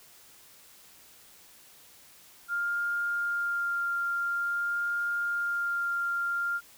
sine tone with vibrato, 1400 Hz, F6, 4 cents sharp, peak -27 dBFS, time 2.48-6.61 s, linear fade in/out 50 ms, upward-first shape sine, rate 0.48 Hz, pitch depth 9 cents each way, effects white hiss -55 dBFS RMS until 6.77 s

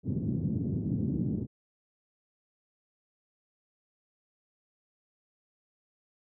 pink band-pass noise, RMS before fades -31 dBFS, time 0.03-1.47 s, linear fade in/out 50 ms, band 100 to 280 Hz, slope 24 dB/octave, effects none

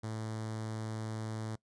sawtooth tone with notch filter, 110 Hz, A2, in tune, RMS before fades -39 dBFS, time 0.03-1.56 s, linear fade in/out 10 ms, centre 2600 Hz, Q 1.6, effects noise-tail reverb RT60 0.1 s tail -22 dB re dry + resampled to 22050 Hz

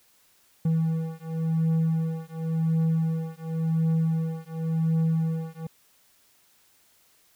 triangle beating tone pair, 161.5 / 162.42 Hz, E3 / E3, -35 / -25 cents, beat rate 0.92 Hz, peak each -24 dBFS, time 0.65-5.67 s, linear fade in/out 5 ms, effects white hiss -62 dBFS RMS until 7.35 s

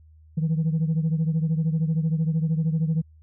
sine beating tone pair, 157.8 / 170.8 Hz, D#3 / F3, +25 / -38 cents, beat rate 13 Hz, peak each -20 / -25 dBFS, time 0.37-3.02 s, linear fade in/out 10 ms, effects tanh soft clip ceiling -17 dBFS + added 78 Hz sine -49 dBFS peak until 3.22 s

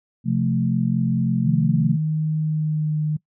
sine chord, F major, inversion second, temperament equal, 130.81 / 174.61 / 220 Hz, C3 / F3 / A3, 0 / 0 / 0 cents, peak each -22 dBFS, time 0.24-1.98 s, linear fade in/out 50 ms
sine tone with pitch glide, 155.56 to 152.8 Hz, D#3 to D#3, 0 to -31 cents, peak -19 dBFS, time 1.45-3.17 s, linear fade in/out 10 ms, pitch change -31 cents, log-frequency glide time 2.4-2.97 s
effects noise-tail reverb RT60 0.1 s tail -22 dB re dry

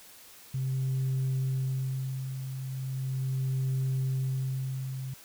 sine tone with tremolo, 131.9 Hz, C3, 14 cents sharp, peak -24 dBFS, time 0.54-5.14 s, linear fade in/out 5 ms, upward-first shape sine, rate 0.38 Hz, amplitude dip 65%, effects tanh soft clip ceiling -24 dBFS + white hiss -52 dBFS RMS until 5.24 s

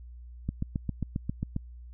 click train, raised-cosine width 5 ms, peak -17 dBFS, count 9, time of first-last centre 0.49-1.564 s, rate 7.45 Hz, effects added 60 Hz sine -43 dBFS peak until 1.93 s

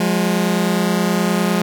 sawtooth tone pair together, 177.99 / 207.7 Hz, F3 / G#3, +33 / 0 cents, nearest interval minor third, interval 267 cents, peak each -14 dBFS, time 0-1.62 s, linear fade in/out 5 ms, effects none

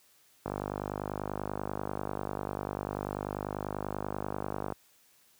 click train, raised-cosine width 1 ms, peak -19 dBFS, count 215, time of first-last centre 0.46-4.723 s, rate 50.2 Hz, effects white hiss -64 dBFS RMS until 5.39 s + high-pass 60 Hz 12 dB/octave

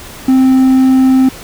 triangle tone, 261.6 Hz, C4, in tune, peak -3 dBFS, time 0.28-1.29 s, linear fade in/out 5 ms, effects pink hiss -31 dBFS RMS until 1.43 s

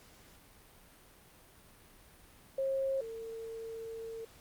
sine tone pair in turn, 538 / 452.4 Hz, C5 / A4, +48 / +48 cents, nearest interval minor third, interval 300 cents, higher first, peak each -30 / -40 dBFS, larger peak first, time 2.58-3.01 / 3.01-4.25 s, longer second, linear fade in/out 5 ms, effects pink hiss -59 dBFS RMS until 4.4 s + Opus 48 kbps

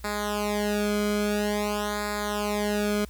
sawtooth tone with flanger, 207.7 Hz, G#3, in tune, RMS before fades -27 dBFS, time 0.04-3.05 s, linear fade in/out 5 ms, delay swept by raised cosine 0.33 to 1.11 ms, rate 0.49 Hz, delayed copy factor -0.95, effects added 60 Hz sine -42 dBFS peak until 3.09 s + white hiss -55 dBFS RMS until 3.09 s

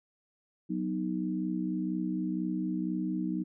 sine chord, B major, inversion second, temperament equal, 185 / 246.9 / 311.1 Hz, F#3 / B3 / D#4, 0 / 0 / 0 cents, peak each -33 / -36 / -33 dBFS, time 0.69-3.44 s, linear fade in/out 20 ms, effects none

